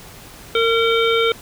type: harmonic tone with a mistuned harmonic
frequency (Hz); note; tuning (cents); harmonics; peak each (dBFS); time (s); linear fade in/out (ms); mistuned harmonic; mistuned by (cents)
457.5; A#4; -32; 1 / 3 / 5 / 7 / 8; -16 / -21 / -23 / -24 / -25; 0.55-1.32; 2; 7; -38
effects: pink hiss -40 dBFS RMS until 1.41 s